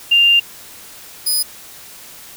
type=tone pair in turn; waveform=sine / 15% pulse; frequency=2794 / 4990 Hz; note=F7 / D#8; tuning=0 / +4 cents; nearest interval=minor seventh; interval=1004 cents; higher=second; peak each=-8 dBFS; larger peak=neither; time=0.11-0.4 / 1.26-1.43 s; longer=first; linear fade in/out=10 ms; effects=white hiss -38 dBFS RMS until 2.36 s